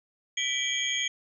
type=tone cluster; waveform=sine; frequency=1979 / 2319 / 3141 / 3272 / 6590 Hz; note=B6 / D7 / G7 / G#7 / G#8; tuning=+3 / -22 / +3 / -26 / -14 cents; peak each=-34 / -33 / -34 / -31 / -33 dBFS; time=0.37-1.08 s; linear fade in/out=5 ms; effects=none